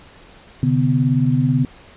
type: tone cluster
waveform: sine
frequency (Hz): 129.2 / 147.5 / 249.8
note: C3 / D3 / B3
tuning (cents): -21 / +8 / +20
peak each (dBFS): -18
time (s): 0.63-1.65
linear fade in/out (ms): 2
effects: pink hiss -45 dBFS RMS until 1.96 s + resampled to 8000 Hz